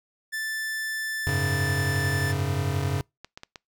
45% pulse tone, 1760 Hz, A6, in tune, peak -28 dBFS, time 0.32-2.33 s, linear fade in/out 20 ms
square chord, F# suspended second, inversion none, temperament equal, 92.5 / 103.83 / 138.59 Hz, F#2 / G#2 / C#3, 0 / 0 / 0 cents, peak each -29 / -32 / -28 dBFS, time 1.27-3.01 s, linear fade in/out 0 ms
clicks, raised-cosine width 0.2 ms, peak -22 dBFS, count 10, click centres 1.96 / 2.005 / 2.301 / 2.404 / 2.764 / 2.836 / 3.246 / 3.375 / 3.434 / 3.558 s
effects noise-tail reverb RT60 0.2 s tail -26 dB re dry

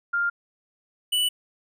sine / square tone pair in turn, 1400 / 2966 Hz, F6 / F#7, +4 / +4 cents, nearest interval octave + minor second, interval 1300 cents, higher second, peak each -21 dBFS, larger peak neither, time 0.13-0.3 / 1.12-1.29 s, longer neither, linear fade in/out 10 ms, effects none

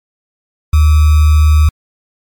sine tone with sample-and-hold, 76.3 Hz, D#2, 33 cents flat, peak -4 dBFS, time 0.73-1.69 s, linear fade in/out 5 ms, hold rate 1225 Hz, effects MP3 96 kbps

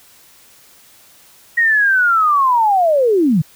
sine linear sweep, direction down, 1896 to 138.4 Hz, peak -10 dBFS, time 1.57-3.42 s, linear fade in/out 10 ms, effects white hiss -47 dBFS RMS until 3.55 s

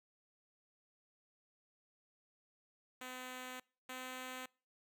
5% pulse tone pair in turn, 254.3 / 256.2 Hz, C4 / C4, -49 / -36 cents, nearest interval unison, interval 13 cents, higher second, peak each -34 / -33 dBFS, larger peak second, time 3.01-3.6 / 3.89-4.46 s, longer first, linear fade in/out 5 ms, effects noise-tail reverb RT60 0.4 s tail -26 dB re dry

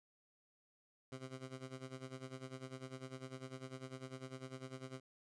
15% pulse tone with tremolo, 130.81 Hz, C3, in tune, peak -38 dBFS, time 1.12-5 s, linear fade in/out 2 ms, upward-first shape sine, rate 10 Hz, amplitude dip 80%, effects resampled to 22050 Hz

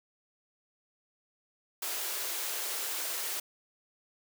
white high-pass noise, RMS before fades -35 dBFS, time 1.82-3.4 s, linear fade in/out 5 ms, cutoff 330 Hz, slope 48 dB/octave, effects none

